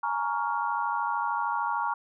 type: chord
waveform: sine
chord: Bb minor seventh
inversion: third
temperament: just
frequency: 839.1 / 932.3 / 1118.8 / 1398.5 Hz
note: Ab5 / Bb5 / Db6 / F6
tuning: +18 / 0 / +16 / +2 cents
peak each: -33 / -29 / -32 / -34 dBFS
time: 0.03-1.94 s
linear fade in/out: 5 ms
effects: none